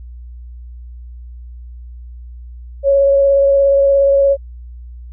sine tone with vibrato, 554.4 Hz, C#5, in tune, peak -8 dBFS, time 2.83-4.37 s, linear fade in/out 50 ms, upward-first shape sine, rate 17 Hz, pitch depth 12 cents each way, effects added 60 Hz sine -30 dBFS peak until 5.12 s

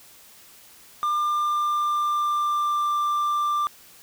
triangle tone with pitch glide, 1198 to 1183.6 Hz, D6 to D6, +34 to +13 cents, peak -19 dBFS, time 1.03-3.67 s, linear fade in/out 0 ms, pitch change -21 cents, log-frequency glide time 1.13-2.91 s, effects white hiss -50 dBFS RMS until 4.02 s

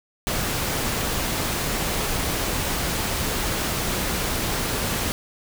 pink noise, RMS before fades -25 dBFS, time 0.27-5.12 s, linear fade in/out 0 ms, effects none

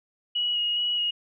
sine tone with vibrato, 2900 Hz, F#7, 35 cents flat, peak -23 dBFS, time 0.35-1.11 s, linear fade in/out 10 ms, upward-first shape square, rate 2.4 Hz, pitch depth 12 cents each way, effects none

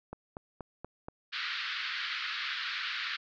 click train, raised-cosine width 1 ms, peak -26 dBFS, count 5, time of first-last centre 0.13-1.085 s, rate 4.19 Hz
pink band-pass noise, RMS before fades -36 dBFS, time 1.32-3.17 s, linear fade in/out 20 ms, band 1300 to 4500 Hz, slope 48 dB/octave
effects none

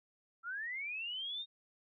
sine linear sweep, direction up, 1325 to 3729 Hz, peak -38 dBFS, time 0.43-1.46 s, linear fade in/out 50 ms, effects none

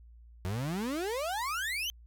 35% pulse exponential sweep, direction up, 87.6 to 3163 Hz, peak -30 dBFS, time 0.45-1.9 s, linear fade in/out 0 ms, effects added 58 Hz sine -51 dBFS peak until 2.06 s

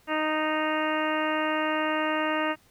harmonic tone, 309.8 Hz, D#4, 7 cents flat, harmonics 1 / 2 / 3 / 4 / 5 / 6 / 7 / 8 / 9, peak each -30 / -30 / -32 / -32 / -35 / -34 / -39 / -41 / -36 dBFS, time 0.07-2.56 s, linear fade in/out 50 ms, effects pink hiss -61 dBFS RMS until 2.7 s

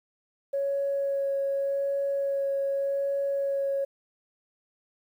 sine tone with vibrato, 554.4 Hz, C#5, in tune, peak -24 dBFS, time 0.53-3.85 s, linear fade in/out 10 ms, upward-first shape sine, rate 0.85 Hz, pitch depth 9 cents each way, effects tanh soft clip ceiling -20 dBFS + 10-bit

